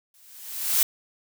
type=noise with exponential growth; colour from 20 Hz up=blue; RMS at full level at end=-18 dBFS; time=0.14-0.83 s; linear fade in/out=2 ms; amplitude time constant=150 ms; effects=none